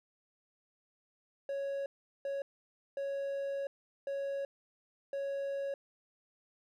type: tone bursts at uneven times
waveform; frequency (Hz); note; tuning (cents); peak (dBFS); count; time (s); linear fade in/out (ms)
triangle; 554.4; C#5; 0; -32; 5; 1.49-1.86 / 2.25-2.42 / 2.97-3.67 / 4.07-4.45 / 5.13-5.74; 2
effects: none